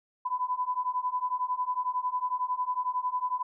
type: beating tone pair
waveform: sine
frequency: 995 / 1006 Hz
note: B5 / B5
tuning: +13 / +32 cents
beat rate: 11 Hz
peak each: -31 / -30 dBFS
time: 0.25-3.43 s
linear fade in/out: 10 ms
effects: none